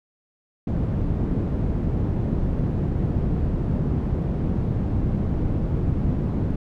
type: low-pass noise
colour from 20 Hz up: white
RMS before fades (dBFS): -23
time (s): 0.67-6.56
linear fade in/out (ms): 5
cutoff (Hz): 170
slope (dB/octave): 12
effects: none